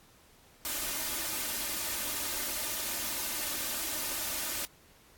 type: noise with comb filter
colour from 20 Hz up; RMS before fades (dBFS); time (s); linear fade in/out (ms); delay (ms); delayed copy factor
white; -34; 0.65-4.65; 0; 3.3; +0.6
effects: pink hiss -60 dBFS RMS until 5.17 s + AAC 64 kbps